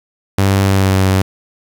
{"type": "tone with pitch glide", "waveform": "sawtooth", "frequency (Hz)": [97.7, 95.14], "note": ["G2", "F#2"], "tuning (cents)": [-5, 49], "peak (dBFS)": -6, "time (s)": [0.38, 1.22], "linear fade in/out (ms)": 5, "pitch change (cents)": -46, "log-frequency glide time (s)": [0.63, 1.01], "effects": ["7-bit"]}